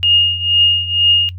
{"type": "tone with tremolo", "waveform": "sine", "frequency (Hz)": 2845, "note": "F7", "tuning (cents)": 31, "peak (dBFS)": -7, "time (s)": [0.03, 1.29], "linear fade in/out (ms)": 0, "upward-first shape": "triangle", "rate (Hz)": 2.1, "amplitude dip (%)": 85, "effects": ["noise-tail reverb RT60 0.1 s tail -17 dB re dry", "added 90 Hz sine -26 dBFS peak until 1.38 s"]}